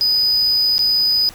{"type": "tone with dropouts", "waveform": "triangle", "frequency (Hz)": 4978, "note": "D#8", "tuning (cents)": 0, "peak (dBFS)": -12, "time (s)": [0.01, 1.29], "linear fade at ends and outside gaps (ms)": 0, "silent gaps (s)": [0.781, 0.792], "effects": ["pink hiss -40 dBFS RMS until 1.34 s"]}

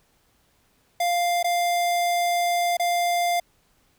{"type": "tone with dropouts", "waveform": "square", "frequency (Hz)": 698.5, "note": "F5", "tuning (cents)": 0, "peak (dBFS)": -21, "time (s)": [1, 3.4], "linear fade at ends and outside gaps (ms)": 5, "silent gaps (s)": [[1.429, 1.443], [2.77, 2.796]], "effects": ["pink hiss -64 dBFS RMS until 3.98 s"]}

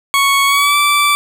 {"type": "tone with pitch glide", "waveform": "20% pulse", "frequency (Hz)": [1108.7, 1163.8], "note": ["C#6", "D6"], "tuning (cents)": [0, -16], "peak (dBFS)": -5, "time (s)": [0.14, 1.15], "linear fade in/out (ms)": 0, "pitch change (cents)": 84, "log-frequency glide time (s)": [0.46, 0.77], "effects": []}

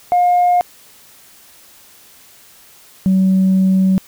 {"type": "tone pair in turn", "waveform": "sine", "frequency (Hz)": [712, 189.24], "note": ["F5", "F#3"], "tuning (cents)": [33, 39], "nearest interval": "octave + major seventh", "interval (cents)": 2294, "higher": "first", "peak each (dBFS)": -8, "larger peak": "neither", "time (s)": [[0.12, 0.61], [3.06, 3.98]], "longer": "second", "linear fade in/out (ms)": 0, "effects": ["tanh soft clip ceiling -7 dBFS", "white hiss -45 dBFS RMS until 4.07 s"]}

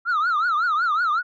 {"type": "tone with vibrato", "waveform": "sine", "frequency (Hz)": 1318.5, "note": "E6", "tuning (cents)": 0, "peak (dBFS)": -16, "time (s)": [0.05, 1.23], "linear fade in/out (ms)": 50, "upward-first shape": "triangle", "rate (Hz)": 5.4, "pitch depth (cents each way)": 210, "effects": ["tanh soft clip ceiling -17 dBFS"]}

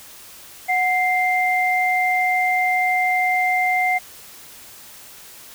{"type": "tone pair together", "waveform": "sine", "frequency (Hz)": [736.6, 2093], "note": ["F#5", "C7"], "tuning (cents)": [-8, 0], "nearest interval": "octave + tritone", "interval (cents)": 1808, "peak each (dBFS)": [-19, -19], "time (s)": [0.68, 3.99], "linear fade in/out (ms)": 20, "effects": ["white hiss -42 dBFS RMS until 5.54 s"]}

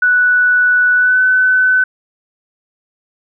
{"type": "tone with pitch glide", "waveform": "sine", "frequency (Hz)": [1480, 1509.4], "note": ["F#6", "F#6"], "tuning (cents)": [0, 34], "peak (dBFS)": -8, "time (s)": [0.02, 1.84], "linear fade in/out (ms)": 5, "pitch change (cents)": 34, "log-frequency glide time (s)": [0.95, 1.21], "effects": []}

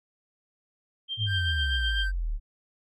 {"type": "tone with tremolo", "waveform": "sine", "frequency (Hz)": 3166, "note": "G7", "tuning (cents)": 17, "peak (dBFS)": -27, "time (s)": [1.08, 2.07], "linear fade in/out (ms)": 50, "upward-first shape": "sine", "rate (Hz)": 7.9, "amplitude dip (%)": 70}
{"type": "exponential sweep", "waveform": "sine", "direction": "down", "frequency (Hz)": [112.3, 35], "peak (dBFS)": -26, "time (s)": [1.17, 2.4], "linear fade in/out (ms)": 50}
{"type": "tone with vibrato", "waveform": "triangle", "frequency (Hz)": 1568, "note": "G6", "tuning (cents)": 0, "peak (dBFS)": -28, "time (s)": [1.26, 2.12], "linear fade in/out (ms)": 50, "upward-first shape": "sine", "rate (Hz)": 4.6, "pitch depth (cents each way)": 13}
{"effects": []}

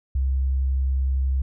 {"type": "tone with vibrato", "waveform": "sine", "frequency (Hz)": 66.3, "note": "C2", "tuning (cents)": 23, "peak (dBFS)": -19, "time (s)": [0.15, 1.42], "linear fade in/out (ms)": 5, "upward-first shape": "triangle", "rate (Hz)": 11, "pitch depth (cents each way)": 8, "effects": []}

